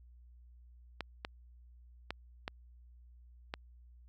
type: clicks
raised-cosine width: 0.3 ms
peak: -21 dBFS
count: 5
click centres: 1.007 / 1.249 / 2.106 / 2.479 / 3.539 s
effects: added 60 Hz sine -55 dBFS peak until 4.08 s